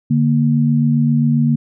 sine tone pair together, 146.3 / 233.8 Hz, D3 / A#3, -6 / +5 cents, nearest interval minor sixth, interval 811 cents, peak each -14 dBFS, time 0.1-1.56 s, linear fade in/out 10 ms, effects none

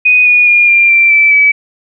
sine tone with pitch steps, 2489 / 2455 / 2421 / 2388 / 2355 / 2322 / 2290 Hz, D#7 / D#7 / D#7 / D7 / D7 / D7 / D7, 0 / -24 / -48 / +28 / +4 / -20 / -44 cents, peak -4 dBFS, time 0.05-1.52 s, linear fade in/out 10 ms, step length 210 ms, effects none

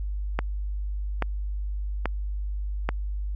click train, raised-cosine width 0.5 ms, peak -10 dBFS, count 4, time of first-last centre 0.39-2.89 s, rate 1.2 Hz, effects added 50 Hz sine -27 dBFS peak until 3.35 s

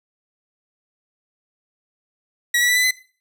sawtooth tone with pitch steps, 1921 / 1946.7 / 1972.7 / 1999.1 / 2026 Hz, B6 / B6 / B6 / B6 / B6, -48 / -25 / -2 / +21 / +44 cents, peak -12 dBFS, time 2.54-2.91 s, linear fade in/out 5 ms, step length 74 ms, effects noise-tail reverb RT60 0.4 s tail -18 dB re dry

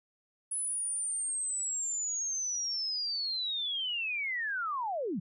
sine linear sweep, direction down, 10230 to 148.3 Hz, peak -31 dBFS, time 0.51-5.2 s, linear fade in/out 10 ms, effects none

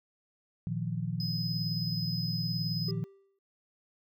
sine chord, Bb suspended fourth, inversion none, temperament equal, 116.54 / 155.56 / 174.61 Hz, Bb2 / Eb3 / F3, 0 / 0 / 0 cents, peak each -35 dBFS, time 0.67-3.04 s, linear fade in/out 0 ms
triangle tone, 5040 Hz, D#8, 21 cents sharp, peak -34 dBFS, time 1.2-2.91 s, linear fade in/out 2 ms
triangle tone with exponential decay, 392 Hz, G4, in tune, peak -34 dBFS, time 2.88-3.39 s, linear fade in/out 5 ms, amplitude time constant 110 ms
effects none

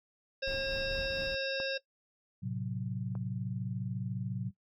harmonic tone, 539 Hz, C#5, 49 cents flat, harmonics 1 / 3 / 5 / 7 / 9 / 10, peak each -34 / -39 / -41 / -42 / -44 / -44 dBFS, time 0.42-1.78 s, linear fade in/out 10 ms
brown noise with tremolo, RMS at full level -41 dBFS, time 0.47-1.35 s, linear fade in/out 2 ms, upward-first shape sine, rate 4.4 Hz, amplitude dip 30%
clicks, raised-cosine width 1 ms, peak -28 / -33 dBFS, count 2, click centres 1.601 / 3.153 s
sine chord, F# diminished, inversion first, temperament equal with one note detuned, 110.77 / 130.81 / 185 Hz, A2 / C3 / F#3, +12 / 0 / 0 cents, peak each -38 dBFS, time 2.42-4.51 s, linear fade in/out 20 ms
effects noise-tail reverb RT60 0.1 s tail -18 dB re dry

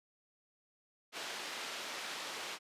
white band-pass noise, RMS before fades -43 dBFS, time 1.12-2.59 s, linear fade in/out 50 ms, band 310 to 4000 Hz, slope 12 dB/octave, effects resampled to 32000 Hz

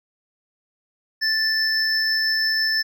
triangle tone pair together, 1761 / 5277 Hz, A6 / E8, +1 / +1 cents, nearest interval octave + perfect fifth, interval 1900 cents, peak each -20 dBFS, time 1.21-2.83 s, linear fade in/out 20 ms, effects none

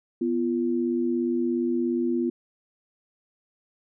sine tone pair together, 246.9 / 344 Hz, B3 / F4, 0 / -26 cents, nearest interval tritone, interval 574 cents, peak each -25 dBFS, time 0.21-2.3 s, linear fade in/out 5 ms, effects none

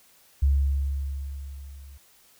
sine tone with level ramp, 69.3 Hz, C#2, in tune, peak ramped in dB -16 to -43 dBFS, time 0.42-1.98 s, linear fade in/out 10 ms, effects white hiss -58 dBFS RMS until 2.39 s

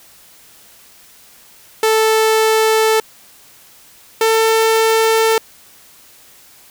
sawtooth tone pair in turn, 440 / 446.4 Hz, A4 / A4, 0 / +25 cents, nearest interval unison, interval 25 cents, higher second, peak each -7 dBFS, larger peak neither, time 1.83-3 / 4.21-5.38 s, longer neither, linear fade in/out 2 ms, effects white hiss -45 dBFS RMS until 6.7 s

